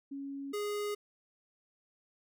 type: tone pair in turn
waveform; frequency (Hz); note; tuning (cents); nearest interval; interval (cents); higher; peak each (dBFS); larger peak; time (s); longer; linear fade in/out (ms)
sine / square; 277.2 / 413.9; C#4 / G#4; 0 / -6; perfect fifth; 694; second; -38 / -34; second; 0.11-0.53 / 0.53-0.95; neither; 10
effects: none